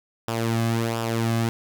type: tone with flanger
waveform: sawtooth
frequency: 114.8 Hz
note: A#2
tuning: 26 cents flat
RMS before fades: -24 dBFS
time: 0.28-1.49 s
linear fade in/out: 0 ms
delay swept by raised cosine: 0.47 to 2.17 ms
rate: 1.4 Hz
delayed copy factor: -0.6
effects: none